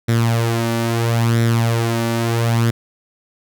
sawtooth tone with flanger, 115.8 Hz, A#2, 11 cents flat, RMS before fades -17 dBFS, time 0.08-2.71 s, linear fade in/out 10 ms, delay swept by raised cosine 0.53 to 3.43 ms, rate 0.75 Hz, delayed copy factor +0.6, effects none

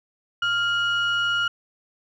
sine tone pair together, 1396.9 / 2906 Hz, F6 / F#7, 0 / -32 cents, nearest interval octave + minor second, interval 1268 cents, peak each -20 / -24 dBFS, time 0.42-1.48 s, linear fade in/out 5 ms, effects tanh soft clip ceiling -16 dBFS

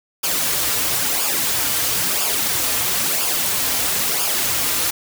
white noise with flanger, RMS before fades -20 dBFS, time 0.23-4.91 s, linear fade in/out 10 ms, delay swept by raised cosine 0.5 to 5.5 ms, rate 1 Hz, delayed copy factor -0.6, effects none

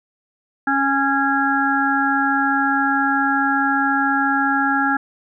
harmonic tone, 275.4 Hz, C#4, 11 cents flat, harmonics 1 / 3 / 5 / 6, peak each -21 / -21 / -21 / -21 dBFS, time 0.67-4.97 s, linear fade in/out 5 ms, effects none

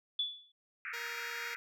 sine tone with exponential decay, 3447 Hz, A7, 36 cents flat, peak -28 dBFS, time 0.19-0.52 s, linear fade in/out 5 ms, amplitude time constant 71 ms
pink band-pass noise, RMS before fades -42 dBFS, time 0.85-1.56 s, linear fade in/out 0 ms, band 1300 to 2500 Hz, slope 96 dB/octave
5% pulse tone, 470 Hz, A#4, 14 cents sharp, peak -31 dBFS, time 0.93-1.55 s, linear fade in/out 10 ms
effects none

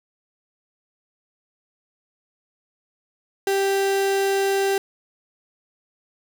35% pulse tone, 392 Hz, G4, in tune, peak -17 dBFS, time 3.47-4.78 s, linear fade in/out 2 ms, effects none

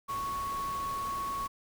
sine tone in noise, 1108.7 Hz, C#6, in tune, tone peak -32 dBFS, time 0.08-1.48 s, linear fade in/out 20 ms, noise pink, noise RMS -44 dBFS, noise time 0.08-1.48 s, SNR +9 dB, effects none

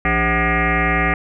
sine tone with frequency modulation, 980 Hz, B5, 14 cents flat, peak -14 dBFS, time 0.05-1.14 s, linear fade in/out 2 ms, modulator 230 Hz, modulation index 5.6, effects none

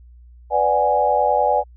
sine chord, G# half-diminished seventh, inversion first, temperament equal with one note detuned, 497.9 / 587.3 / 740 / 830.6 Hz, B4 / D5 / F#5 / G#5, +14 / 0 / 0 / 0 cents, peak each -22 / -20 / -21 / -18 dBFS, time 0.5-1.64 s, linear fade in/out 50 ms, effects added 60 Hz sine -42 dBFS peak until 1.76 s

